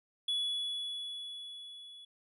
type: tone with level ramp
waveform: triangle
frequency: 3400 Hz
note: G#7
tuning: 40 cents sharp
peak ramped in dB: -28 to -48 dBFS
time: 0.28-2.05 s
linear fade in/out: 5 ms
effects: resampled to 32000 Hz